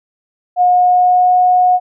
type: tone with pitch glide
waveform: sine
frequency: 720 to 727.5 Hz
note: F#5 to F#5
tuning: -47 to -29 cents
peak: -7 dBFS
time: 0.56-1.8 s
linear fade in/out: 50 ms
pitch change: +18 cents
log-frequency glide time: 0.68-1.35 s
effects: none